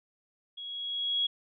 sine tone with level ramp, 3322 Hz, G#7, in tune, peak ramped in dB -39 to -24 dBFS, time 0.57-1.27 s, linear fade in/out 10 ms, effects none

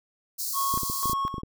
white high-pass noise, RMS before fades -31 dBFS, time 0.38-1.14 s, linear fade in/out 20 ms, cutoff 4100 Hz, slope 96 dB/octave
triangle tone with tremolo, 1097 Hz, C#6, 18 cents flat, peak -23 dBFS, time 0.53-1.42 s, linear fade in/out 50 ms, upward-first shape square, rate 2 Hz, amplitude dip 65%
clicks, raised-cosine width 3 ms, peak -21 dBFS, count 11, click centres 0.74 / 0.775 / 0.833 / 0.899 / 1.057 / 1.097 / 1.132 / 1.251 / 1.342 / 1.382 / 1.434 s
effects none

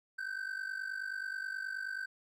triangle ring-modulated tone, 1544 Hz, G6, 27 cents flat, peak -32 dBFS, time 0.18-2.06 s, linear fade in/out 10 ms, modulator 24.7 Hz, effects none

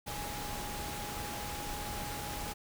sine tone in noise, 828 Hz, G#5, 5 cents flat, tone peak -43 dBFS, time 0.06-2.54 s, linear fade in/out 20 ms, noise pink, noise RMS -40 dBFS, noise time 0.06-2.54 s, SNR -6 dB, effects none

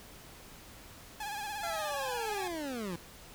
sawtooth tone with vibrato, 832 Hz, G#5, 3 cents sharp, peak -33 dBFS, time 1.2-2.48 s, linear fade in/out 5 ms, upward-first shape sine, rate 17 Hz, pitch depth 64 cents each way
25% pulse linear sweep, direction down, 695 to 161.9 Hz, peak -32 dBFS, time 1.63-2.96 s, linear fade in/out 5 ms
effects pink hiss -52 dBFS RMS until 3.34 s

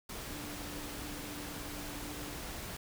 sine tone in noise, 293.7 Hz, D4, in tune, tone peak -47 dBFS, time 0.3-2.39 s, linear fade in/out 5 ms, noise pink, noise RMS -43 dBFS, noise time 0.09-2.77 s, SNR -7 dB, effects none

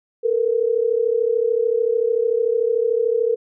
sine tone pair together, 446.7 / 480.2 Hz, A4 / B4, +26 / -49 cents, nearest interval minor second, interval 125 cents, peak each -19 dBFS, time 0.23-3.36 s, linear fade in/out 20 ms, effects none

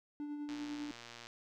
triangle tone with tremolo, 293.7 Hz, D4, in tune, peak -36 dBFS, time 0.2-0.91 s, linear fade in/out 0 ms, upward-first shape sine, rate 10 Hz, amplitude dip 35%
click train, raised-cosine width 0.2 ms, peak -32 dBFS, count 93, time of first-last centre 0.49-1.27 s, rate 118 Hz
effects none

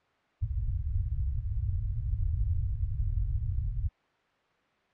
white low-pass noise, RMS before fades -30 dBFS, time 0.41-3.89 s, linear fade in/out 20 ms, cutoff 110 Hz, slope 48 dB/octave, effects white hiss -67 dBFS RMS until 4.93 s + low-pass 2000 Hz 12 dB/octave

